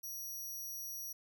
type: tone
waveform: 10% pulse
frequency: 5780 Hz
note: F#8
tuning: 41 cents flat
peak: -36 dBFS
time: 0.03-1.13 s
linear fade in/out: 10 ms
effects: none